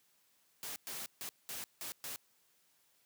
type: noise bursts at uneven times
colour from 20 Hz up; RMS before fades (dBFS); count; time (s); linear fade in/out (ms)
white; -43; 6; 0.63-0.76 / 0.87-1.06 / 1.21-1.29 / 1.49-1.64 / 1.81-1.92 / 2.04-2.16; 0
effects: white hiss -72 dBFS RMS until 3.05 s + high-pass 100 Hz 12 dB/octave